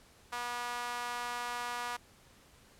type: tone with high-pass filter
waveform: sawtooth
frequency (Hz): 242.1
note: B3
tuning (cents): -34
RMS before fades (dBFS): -38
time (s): 0.32-1.97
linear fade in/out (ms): 10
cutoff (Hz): 1000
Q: 2
effects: pink hiss -61 dBFS RMS until 2.79 s + low-pass 12000 Hz 12 dB/octave